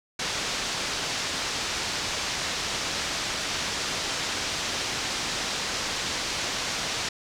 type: low-pass noise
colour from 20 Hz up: white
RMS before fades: -30 dBFS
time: 0.19-7.09 s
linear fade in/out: 5 ms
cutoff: 6200 Hz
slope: 24 dB/octave
effects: none